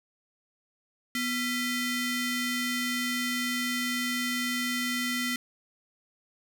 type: ring-modulated tone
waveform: sawtooth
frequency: 1114 Hz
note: C#6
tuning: 8 cents sharp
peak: -21 dBFS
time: 1.15-5.36 s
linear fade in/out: 2 ms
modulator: 868 Hz
effects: none